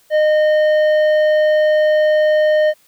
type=tone with tanh clipping; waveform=triangle; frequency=613 Hz; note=D#5; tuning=26 cents flat; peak=-12 dBFS; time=0.1-2.74 s; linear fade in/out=50 ms; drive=13 dB; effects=white hiss -54 dBFS RMS until 2.87 s